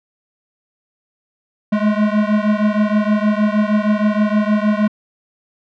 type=beating tone pair; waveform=square; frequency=208.7 / 215.1 Hz; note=G#3 / A3; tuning=+9 / -39 cents; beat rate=6.4 Hz; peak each=-16 / -18 dBFS; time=1.72-4.88 s; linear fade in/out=10 ms; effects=low-pass 2000 Hz 12 dB/octave